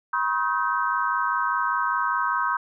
sine tone cluster, 971 / 1076 / 1268 / 1546 Hz, B5 / C6 / D#6 / G6, -30 / +48 / +32 / -24 cents, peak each -27 dBFS, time 0.13-2.57 s, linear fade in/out 5 ms, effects none

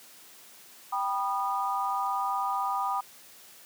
sine chord, G augmented, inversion none, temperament just, 784 / 980 / 1225 Hz, G5 / B5 / D#6, 0 / -14 / -27 cents, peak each -31 dBFS, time 0.92-3.01 s, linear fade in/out 10 ms, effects white hiss -52 dBFS RMS until 3.65 s + high-pass 150 Hz 12 dB/octave

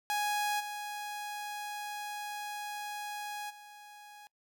sawtooth tone with level steps, 830.6 Hz, G#5, in tune, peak -26 / -34 / -46 dBFS, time 0.1-4.27 s, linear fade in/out 0 ms, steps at 0.59 / 3.49 s, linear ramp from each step 20 ms, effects noise-tail reverb RT60 0.1 s tail -24 dB re dry

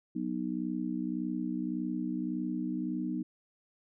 sine chord, B major, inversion second, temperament just, 185.21 / 246.9 / 308.7 Hz, F#3 / B3 / D#4, +2 / 0 / -14 cents, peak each -37 / -35 / -35 dBFS, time 0.15-3.23 s, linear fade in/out 10 ms, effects none

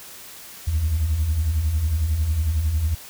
sine beating tone pair, 69.3 / 80.3 Hz, C#2 / E2, 0 / -45 cents, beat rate 11 Hz, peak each -26 / -18 dBFS, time 0.67-2.95 s, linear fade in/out 10 ms, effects tanh soft clip ceiling -14 dBFS + white hiss -41 dBFS RMS until 3.09 s

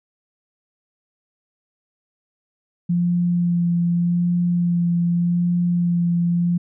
sine tone with vibrato, 173.6 Hz, F3, 10 cents flat, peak -16 dBFS, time 2.89-6.58 s, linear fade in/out 10 ms, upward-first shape sine, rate 0.84 Hz, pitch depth 15 cents each way, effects none

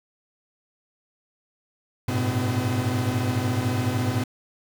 45% pulse tone cluster, 100.4 / 110.4 / 124.3 / 254.1 Hz, G2 / A2 / B2 / B3, +42 / +6 / +12 / +49 cents, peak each -28 dBFS, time 2.08-4.24 s, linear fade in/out 5 ms, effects 8-bit

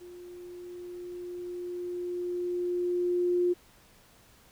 sine tone with level ramp, 354.6 Hz, F4, 26 cents sharp, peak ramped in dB -44 to -22 dBFS, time 0-3.54 s, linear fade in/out 20 ms, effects pink hiss -59 dBFS RMS until 4.51 s

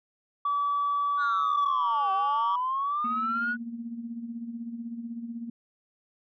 sine tone, 1148 Hz, D6, 40 cents flat, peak -23 dBFS, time 0.45-2.56 s, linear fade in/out 5 ms
sine linear two-way sweep, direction down then up, 1479 to 764 to 1479 Hz, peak -25 dBFS, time 1.17-3.57 s, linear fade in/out 50 ms, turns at 2.12 s
sine tone with tremolo, 233.1 Hz, A#3, in tune, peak -31 dBFS, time 3.04-5.5 s, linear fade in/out 5 ms, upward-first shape sine, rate 16 Hz, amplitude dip 60%
effects tanh soft clip ceiling -20 dBFS

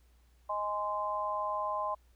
sine chord, Ab major, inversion second, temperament just, 623 / 830.6 / 1038.3 Hz, Eb5 / Ab5 / C6, +2 / 0 / -14 cents, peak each -37 / -38 / -33 dBFS, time 0.49-1.95 s, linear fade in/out 10 ms, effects added 60 Hz sine -61 dBFS peak until 2.15 s + pink hiss -72 dBFS RMS until 2.15 s

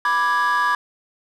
triangle chord, G# diminished, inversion first, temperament equal, 987.8 / 1174.7 / 1661.2 Hz, B5 / D6 / G#6, 0 / 0 / 0 cents, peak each -18 dBFS, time 0.05-0.75 s, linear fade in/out 2 ms, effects tanh soft clip ceiling -11 dBFS

